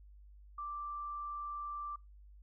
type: tone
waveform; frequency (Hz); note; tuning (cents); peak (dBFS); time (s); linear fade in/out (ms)
sine; 1174.7; D6; 0; -39; 0.58-1.96; 5
effects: noise-tail reverb RT60 0.2 s tail -22 dB re dry + added 50 Hz sine -54 dBFS peak until 2.42 s